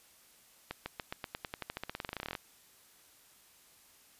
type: accelerating click train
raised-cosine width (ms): 0.3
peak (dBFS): -21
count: 26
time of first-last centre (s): 0.71-2.352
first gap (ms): 150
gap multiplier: 0.92
effects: white hiss -62 dBFS RMS until 4.19 s + resampled to 32000 Hz